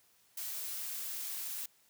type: noise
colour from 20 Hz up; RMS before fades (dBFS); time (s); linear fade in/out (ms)
blue; -40; 0.37-1.66; 5
effects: white hiss -68 dBFS RMS until 1.89 s + high-pass 60 Hz 12 dB/octave